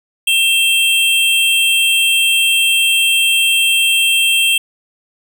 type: tone pair together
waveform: square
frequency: 2690 / 3199 Hz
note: E7 / G7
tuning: +34 / +34 cents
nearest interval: minor third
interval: 300 cents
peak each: -14 dBFS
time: 0.27-4.58 s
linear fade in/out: 5 ms
effects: none